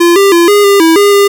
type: tone with pitch steps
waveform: square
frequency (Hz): 344 / 396.2 / 341.7 / 410.3 / 400.2 / 326.4 / 406.1 / 402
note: F4 / G4 / F4 / G#4 / G4 / E4 / G#4 / G4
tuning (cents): -26 / +18 / -38 / -21 / +36 / -17 / -39 / +44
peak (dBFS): -4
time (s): 0-1.28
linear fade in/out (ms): 10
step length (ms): 160
effects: none